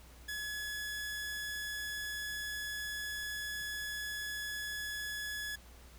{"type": "tone", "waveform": "sawtooth", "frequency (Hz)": 1696, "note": "G#6", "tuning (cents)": 36, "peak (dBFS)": -34, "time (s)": [0.28, 5.56], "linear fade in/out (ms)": 10, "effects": ["added 60 Hz sine -54 dBFS peak until 5.98 s", "pink hiss -59 dBFS RMS until 5.98 s"]}